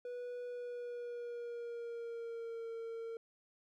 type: tone with pitch glide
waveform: triangle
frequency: 489.7 to 456.9 Hz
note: B4 to A#4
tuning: -15 to -35 cents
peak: -39 dBFS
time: 0.05-3.17 s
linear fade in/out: 2 ms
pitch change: -120 cents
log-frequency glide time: 0.46-2.71 s
effects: none